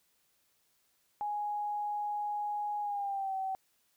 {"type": "tone with pitch glide", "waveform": "sine", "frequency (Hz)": [830.6, 766.1], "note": ["G#5", "G5"], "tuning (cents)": [0, -40], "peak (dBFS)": -32, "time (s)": [1.21, 3.55], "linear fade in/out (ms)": 0, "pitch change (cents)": -140, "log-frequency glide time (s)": [2.81, 3.35], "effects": ["white hiss -73 dBFS RMS until 3.96 s"]}